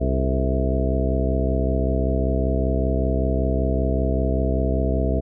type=harmonic tone with a mistuned harmonic; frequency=65.2 Hz; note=C2; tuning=5 cents flat; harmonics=1 / 2 / 3 / 4 / 5 / 6 / 7 / 8 / 10; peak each=-21 / -27 / -29 / -28 / -31 / -32 / -30 / -33 / -28 dBFS; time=0-5.21 s; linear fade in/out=20 ms; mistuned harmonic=7; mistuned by=-39 cents; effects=none